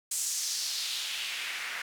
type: noise with band-pass filter sweep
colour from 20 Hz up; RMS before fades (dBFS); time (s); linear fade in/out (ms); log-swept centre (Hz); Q
white; -34; 0.11-1.82; 5; 7900 to 1700; 2
effects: none